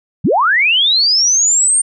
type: linear sweep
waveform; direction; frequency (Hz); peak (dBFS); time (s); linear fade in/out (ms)
sine; up; 103.5 to 8860; -9; 0.24-1.82; 10
effects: none